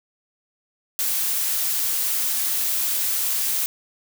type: noise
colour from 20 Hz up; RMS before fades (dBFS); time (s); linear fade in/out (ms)
blue; -23; 0.99-3.66; 0
effects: none